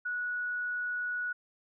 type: tone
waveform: sine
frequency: 1466 Hz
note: F#6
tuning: 16 cents flat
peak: -31 dBFS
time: 0.05-1.33 s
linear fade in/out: 10 ms
effects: none